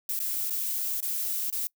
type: noise with dropouts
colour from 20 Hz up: violet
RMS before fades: -30 dBFS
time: 0.09-1.67 s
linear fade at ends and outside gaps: 1 ms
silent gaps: 0.191-0.201 / 0.498-0.506 / 1.004-1.027 / 1.501-1.526 s
effects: noise-tail reverb RT60 0.1 s tail -25 dB re dry